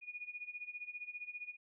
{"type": "tone with tremolo", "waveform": "sine", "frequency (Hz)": 2453, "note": "D#7", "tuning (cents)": -25, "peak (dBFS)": -40, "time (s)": [0.01, 1.57], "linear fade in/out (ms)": 50, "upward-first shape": "sine", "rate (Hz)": 15, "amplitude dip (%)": 85, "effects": []}